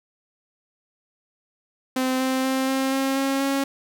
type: tone with pitch steps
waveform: sawtooth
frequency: 258.7 / 261.3 / 263.8 / 266.4 / 269.1 / 271.7 / 274.4 Hz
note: C4 / C4 / C4 / C4 / C4 / C#4 / C#4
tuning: -19 / -2 / +14 / +31 / +49 / -35 / -17 cents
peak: -17 dBFS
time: 1.96-3.64 s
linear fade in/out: 5 ms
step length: 240 ms
effects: none